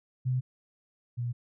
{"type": "tone pair in turn", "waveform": "sine", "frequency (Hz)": [127.6, 120.44], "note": ["C3", "B2"], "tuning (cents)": [-43, -43], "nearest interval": "minor second", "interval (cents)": 100, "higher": "first", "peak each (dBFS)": [-25, -29], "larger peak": "first", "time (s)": [[0.25, 0.41], [1.17, 1.33]], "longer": "neither", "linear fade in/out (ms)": 20, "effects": []}